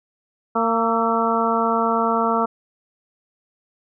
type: harmonic tone with a mistuned harmonic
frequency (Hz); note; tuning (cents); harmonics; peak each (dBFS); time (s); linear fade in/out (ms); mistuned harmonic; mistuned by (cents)
228.9; A#3; -31; 1 / 2 / 3 / 4 / 5 / 6; -24 / -24 / -24 / -24 / -24 / -24; 0.55-2.46; 10; 6; -50
effects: none